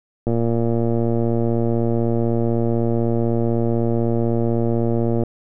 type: click train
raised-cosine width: 2 ms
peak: -8 dBFS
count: 577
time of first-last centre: 0.27-5.236 s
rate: 116 Hz
effects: none